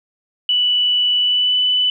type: tone with pitch glide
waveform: sine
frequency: 2963 to 2991 Hz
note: F#7 to F#7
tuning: +2 to +18 cents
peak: -13 dBFS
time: 0.49-1.9 s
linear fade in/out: 2 ms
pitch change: +16 cents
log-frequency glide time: 1.19-1.57 s
effects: none